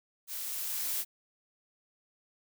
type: noise with level ramp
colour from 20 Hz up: blue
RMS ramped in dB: -39 to -32 dBFS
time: 0.27-1.05 s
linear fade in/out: 50 ms
effects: none